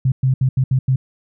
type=tone bursts at uneven times; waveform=sine; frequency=130.81 Hz; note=C3; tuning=in tune; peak=-12 dBFS; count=6; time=0.05-0.12 / 0.23-0.34 / 0.41-0.49 / 0.57-0.64 / 0.71-0.79 / 0.88-0.96 s; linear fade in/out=5 ms; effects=none